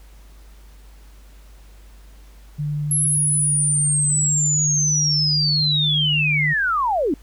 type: tone with pitch glide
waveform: sine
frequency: 148 to 150.85 Hz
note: D3 to D3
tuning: +14 to +47 cents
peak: -21 dBFS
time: 2.58-6.54 s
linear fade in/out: 20 ms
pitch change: +33 cents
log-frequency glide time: 3.91-5.23 s
type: linear sweep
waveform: sine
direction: down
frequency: 11175 to 251.3 Hz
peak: -17 dBFS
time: 2.91-7.14 s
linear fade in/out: 2 ms
effects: added 50 Hz sine -42 dBFS peak until 7.22 s + pink hiss -54 dBFS RMS until 7.22 s